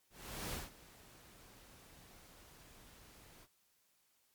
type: noise with ADSR envelope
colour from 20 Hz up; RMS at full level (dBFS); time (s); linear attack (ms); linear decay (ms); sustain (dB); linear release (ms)
pink; -41; 0.1-3.48; 420; 180; -19; 52
effects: white hiss -75 dBFS RMS until 4.34 s + MP3 96 kbps